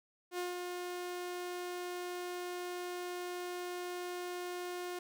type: tone with ADSR envelope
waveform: sawtooth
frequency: 356.8 Hz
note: F4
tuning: 37 cents sharp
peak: -31 dBFS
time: 0.31-4.99 s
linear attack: 74 ms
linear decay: 160 ms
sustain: -4 dB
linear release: 4 ms
effects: none